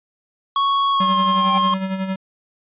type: tone with pitch glide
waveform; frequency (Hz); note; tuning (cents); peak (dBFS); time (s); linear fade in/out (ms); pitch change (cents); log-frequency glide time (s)
square; 1108.7 to 1068.5; C#6 to C6; 0 to +36; -16; 0.56-1.74; 2; -64; 0.92-1.16
type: tone with tremolo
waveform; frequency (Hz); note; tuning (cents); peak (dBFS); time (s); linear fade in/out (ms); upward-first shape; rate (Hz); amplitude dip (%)
square; 190.4; F#3; +50; -20; 1-2.16; 5; sine; 11; 55
type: tone with exponential growth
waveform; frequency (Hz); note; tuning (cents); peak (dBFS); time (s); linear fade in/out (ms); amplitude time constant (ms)
square; 784; G5; 0; -21; 1.14-1.58; 5; 95
effects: resampled to 8000 Hz